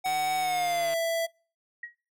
square tone with pitch glide, 749 to 663.4 Hz, F#5 to E5, +21 to +11 cents, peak -26 dBFS, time 0.04-1.27 s, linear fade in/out 20 ms, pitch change -210 cents, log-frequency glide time 0.39-0.95 s
click train, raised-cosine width 0.3 ms, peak -25 dBFS, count 137, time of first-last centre 0.06-0.937 s, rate 155 Hz
sine tone with exponential decay, 1900 Hz, A#6, 33 cents sharp, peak -32 dBFS, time 1.83-1.95 s, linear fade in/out 5 ms, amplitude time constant 26 ms
effects noise-tail reverb RT60 0.4 s tail -26 dB re dry

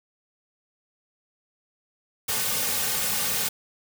white noise with comb filter, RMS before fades -26 dBFS, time 2.28-3.49 s, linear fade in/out 10 ms, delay 3 ms, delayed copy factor -0.9, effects none

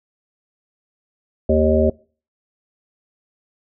harmonic tone, 77.78 Hz, D#2, in tune, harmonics 1 / 3 / 5 / 7 / 8, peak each -19 / -19 / -19 / -19 / -19 dBFS, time 1.49-1.9 s, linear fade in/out 5 ms, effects noise-tail reverb RT60 0.4 s tail -24 dB re dry

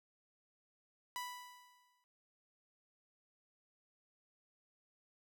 sawtooth tone with exponential decay, 987.8 Hz, B5, in tune, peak -35 dBFS, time 1.16-2.04 s, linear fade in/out 0 ms, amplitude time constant 190 ms, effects none

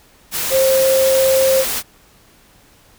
sine tone in noise, 530 Hz, C5, 22 cents sharp, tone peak -11 dBFS, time 0.5-1.65 s, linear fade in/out 50 ms, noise white, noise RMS -21 dBFS, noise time 0.31-1.83 s, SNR +7 dB, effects pink hiss -50 dBFS RMS until 2.98 s

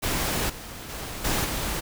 pink noise with level steps, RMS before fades -26 / -39 / -35 / -25 / -29 dBFS, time 0.02-1.81 s, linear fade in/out 20 ms, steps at 0.49 / 0.89 / 1.24 / 1.44 s, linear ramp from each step 10 ms, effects none

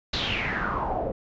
pink noise with low-pass filter sweep, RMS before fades -28 dBFS, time 0.13-1.12 s, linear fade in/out 5 ms, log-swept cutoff 4200 to 520 Hz, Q 5.5, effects resampled to 16000 Hz

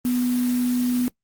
sine tone in noise, 246.9 Hz, B3, in tune, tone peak -19 dBFS, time 0.05-1.08 s, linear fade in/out 0 ms, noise white, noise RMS -35 dBFS, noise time 0.05-1.08 s, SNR +13 dB, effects noise-tail reverb RT60 0.1 s tail -21 dB re dry + Opus 24 kbps

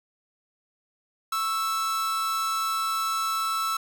45% pulse tone pair together, 1098.5 / 1318.5 Hz, C#6 / E6, -16 / 0 cents, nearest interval minor third, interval 316 cents, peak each -35 / -25 dBFS, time 1.32-3.77 s, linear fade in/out 5 ms, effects none

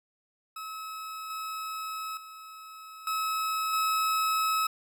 40% pulse tone with level steps, 1289 Hz, E6, 39 cents flat, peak -36 / -33 / -43 / -27 / -24 dBFS, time 0.56-4.67 s, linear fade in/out 5 ms, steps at 1.3 / 2.17 / 3.07 / 3.73 s, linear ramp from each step 2 ms, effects none

